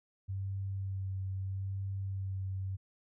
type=tone with vibrato; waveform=sine; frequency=96.4 Hz; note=G2; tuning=28 cents flat; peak=-34 dBFS; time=0.28-2.77 s; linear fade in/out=20 ms; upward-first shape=sine; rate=0.78 Hz; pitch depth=18 cents each way; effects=none